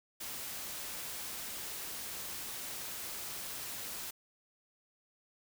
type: noise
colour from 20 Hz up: white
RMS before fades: -42 dBFS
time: 0.2-4.11 s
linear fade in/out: 10 ms
effects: none